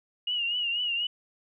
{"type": "tone with vibrato", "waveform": "sine", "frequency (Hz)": 2860, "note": "F7", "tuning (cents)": 41, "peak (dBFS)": -26, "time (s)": [0.27, 1.07], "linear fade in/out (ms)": 5, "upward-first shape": "triangle", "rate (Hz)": 4.1, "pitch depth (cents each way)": 79, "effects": []}